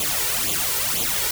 white noise with flanger, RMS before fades -23 dBFS, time 0-1.31 s, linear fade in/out 2 ms, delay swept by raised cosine 0.28 to 2.18 ms, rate 2 Hz, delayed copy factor +0.75, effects none

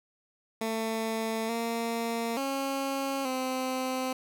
15% pulse tone with pitch steps, 223.2 / 231 / 272.7 / 258.8 Hz, A3 / A#3 / C#4 / C4, +25 / -16 / -28 / -19 cents, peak -23 dBFS, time 0.61-4.13 s, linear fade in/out 5 ms, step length 880 ms, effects none

